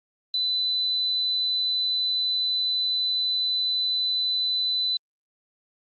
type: tone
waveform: sine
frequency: 4004 Hz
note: B7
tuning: 23 cents sharp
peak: -22 dBFS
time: 0.34-4.97 s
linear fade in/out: 2 ms
effects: Opus 24 kbps